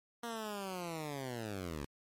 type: linear sweep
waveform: 10% pulse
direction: down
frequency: 237.8 to 67.7 Hz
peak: -31 dBFS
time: 0.23-1.85 s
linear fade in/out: 5 ms
effects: MP3 64 kbps